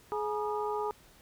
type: tone cluster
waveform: sine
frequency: 421.8 / 842 / 958 / 1224 Hz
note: G#4 / G#5 / A#5 / D#6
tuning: +27 / +24 / +47 / -29 cents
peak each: -33 / -36 / -38 / -39 dBFS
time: 0.12-0.91 s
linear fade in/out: 0 ms
effects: pink hiss -59 dBFS RMS until 1.21 s